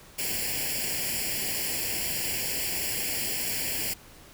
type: noise with comb filter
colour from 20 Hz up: white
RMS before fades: -30 dBFS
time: 0.18-3.94 s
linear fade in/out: 10 ms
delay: 0.4 ms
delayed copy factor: +1
effects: pink hiss -51 dBFS RMS until 4.33 s